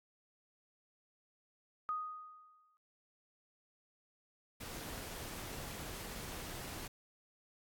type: tone with exponential decay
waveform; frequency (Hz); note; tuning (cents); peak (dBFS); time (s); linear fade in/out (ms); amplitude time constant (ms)
sine; 1244.5; D#6; 0; -33; 1.89-2.77; 0; 190
type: noise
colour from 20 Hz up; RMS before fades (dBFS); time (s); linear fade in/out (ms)
pink; -46; 4.6-6.88; 10
effects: AAC 64 kbps